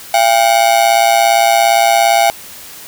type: ring-modulated tone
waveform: 45% pulse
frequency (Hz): 740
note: F#5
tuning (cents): 0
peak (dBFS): -5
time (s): 0.14-2.3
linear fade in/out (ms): 0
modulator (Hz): 58.7
effects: white hiss -33 dBFS RMS until 2.87 s